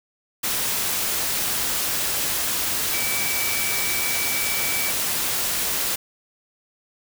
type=tone in noise; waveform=sine; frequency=2300 Hz; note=D7; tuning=37 cents flat; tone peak=-28 dBFS; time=2.93-4.91 s; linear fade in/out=10 ms; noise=white; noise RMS=-24 dBFS; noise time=0.43-5.96 s; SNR=-7 dB; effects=none